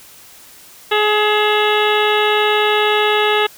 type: harmonic tone with a mistuned harmonic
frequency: 421.9 Hz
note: G#4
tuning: 27 cents sharp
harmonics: 1 / 2 / 3 / 4 / 5 / 6 / 7 / 8 / 9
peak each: -16 / -19 / -21 / -22 / -23 / -24 / -24 / -25 / -26 dBFS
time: 0.91-3.47 s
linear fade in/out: 10 ms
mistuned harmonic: 6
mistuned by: +84 cents
effects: white hiss -42 dBFS RMS until 3.57 s